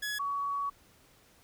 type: tone pair in turn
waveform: sawtooth / sine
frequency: 1687 / 1127 Hz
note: G#6 / C#6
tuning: +27 / +28 cents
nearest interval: perfect fifth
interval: 699 cents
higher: first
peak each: -29 / -30 dBFS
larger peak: first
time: 0.02-0.19 / 0.19-0.7 s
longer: second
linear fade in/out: 10 ms
effects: pink hiss -62 dBFS RMS until 1.43 s